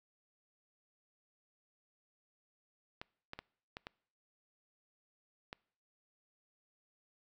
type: clicks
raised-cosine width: 0.3 ms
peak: -27 dBFS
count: 6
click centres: 3.015 / 3.334 / 3.39 / 3.769 / 3.869 / 5.529 s
effects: noise-tail reverb RT60 0.6 s tail -25 dB re dry